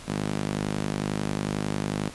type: tone with high-pass filter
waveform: sawtooth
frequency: 51.1 Hz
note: G#1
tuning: 27 cents flat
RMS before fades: -29 dBFS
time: 0.07-2.1 s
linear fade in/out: 20 ms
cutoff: 180 Hz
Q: 1.7
effects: pink hiss -44 dBFS RMS until 2.14 s + resampled to 24000 Hz